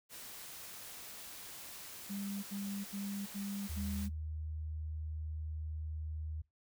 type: noise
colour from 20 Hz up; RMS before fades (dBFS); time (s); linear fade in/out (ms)
white; -49; 0.09-4.09; 50
type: tone bursts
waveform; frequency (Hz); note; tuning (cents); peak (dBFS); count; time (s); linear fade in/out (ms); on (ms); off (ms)
sine; 200; G3; +35; -38; 5; 2.09-4.098; 20; 340; 77
type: tone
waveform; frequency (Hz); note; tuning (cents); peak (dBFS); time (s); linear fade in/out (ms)
sine; 77.78; D#2; 0; -38; 3.69-6.42; 10
effects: noise-tail reverb RT60 0.2 s tail -23 dB re dry